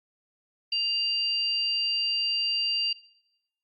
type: tone pair together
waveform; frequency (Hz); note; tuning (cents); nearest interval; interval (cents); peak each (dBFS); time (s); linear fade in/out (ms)
sine; 2800 / 4709; F7 / D8; +4 / +4; major sixth; 900; -27; 0.72-2.93; 5
effects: noise-tail reverb RT60 0.8 s tail -20 dB re dry + Opus 48 kbps